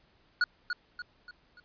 square tone with echo, 1454 Hz, F#6, 31 cents flat, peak -23 dBFS, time 0.41-0.44 s, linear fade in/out 2 ms, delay 290 ms, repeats 4, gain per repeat -7 dB, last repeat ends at 1.6 s, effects pink hiss -66 dBFS RMS until 1.64 s + resampled to 11025 Hz

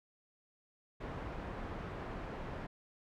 pink low-pass noise, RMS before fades -43 dBFS, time 1-2.67 s, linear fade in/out 10 ms, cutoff 1500 Hz, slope 12 dB/octave, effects none

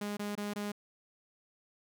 sawtooth tone bursts, 206 Hz, G#3, 14 cents flat, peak -31 dBFS, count 4, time 0.01-0.719 s, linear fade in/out 5 ms, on 160 ms, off 23 ms, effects none

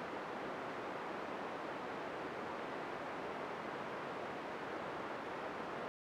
pink band-pass noise, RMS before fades -44 dBFS, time 0-5.88 s, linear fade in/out 0 ms, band 320 to 1500 Hz, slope 12 dB/octave, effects none

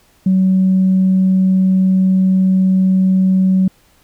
sine tone, 188.1 Hz, F#3, 29 cents sharp, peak -8 dBFS, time 0.26-3.68 s, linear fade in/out 5 ms, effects tanh soft clip ceiling -5 dBFS + pink hiss -53 dBFS RMS until 4.03 s

